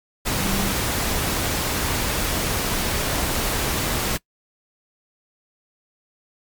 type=tone in noise; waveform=sine; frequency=196 Hz; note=G3; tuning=in tune; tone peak=-26 dBFS; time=0.4-0.73 s; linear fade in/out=20 ms; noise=pink; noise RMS=-23 dBFS; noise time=0.25-4.18 s; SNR=-6 dB; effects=noise-tail reverb RT60 0.1 s tail -23 dB re dry + MP3 96 kbps